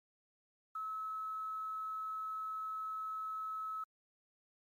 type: tone with quantisation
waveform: sine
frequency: 1294 Hz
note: E6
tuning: 32 cents flat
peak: -38 dBFS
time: 0.75-3.84 s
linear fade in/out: 5 ms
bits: 11
effects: MP3 64 kbps